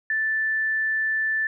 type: tone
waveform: sine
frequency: 1760 Hz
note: A6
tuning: in tune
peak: -21 dBFS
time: 0.1-1.47 s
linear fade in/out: 2 ms
effects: none